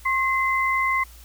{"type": "tone pair together", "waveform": "sine", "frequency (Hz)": [1071, 2056], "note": ["C6", "C7"], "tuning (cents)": [40, -31], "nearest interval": "major seventh", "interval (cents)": 1129, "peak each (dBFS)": -22, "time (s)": [0.05, 1.04], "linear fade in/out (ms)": 10, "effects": ["added 58 Hz sine -44 dBFS peak until 1.24 s", "white hiss -50 dBFS RMS until 1.24 s"]}